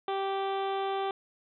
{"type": "harmonic tone", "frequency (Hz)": 390, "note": "G4", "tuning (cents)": -9, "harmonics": [1, 2, 3, 4, 5, 6, 7, 8, 9, 10], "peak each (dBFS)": [-32, -32, -38, -47, -50, -49, -52, -48, -47, -58], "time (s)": [0.08, 1.11], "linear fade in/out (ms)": 2, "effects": []}